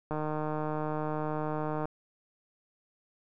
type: click train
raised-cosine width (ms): 1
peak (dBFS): -20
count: 268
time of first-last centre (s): 0.11-1.855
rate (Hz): 153
effects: none